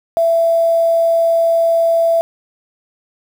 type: tone with quantisation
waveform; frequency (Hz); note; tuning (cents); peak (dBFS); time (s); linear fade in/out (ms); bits
sine; 666; E5; +18; -10; 0.17-2.21; 0; 6
effects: none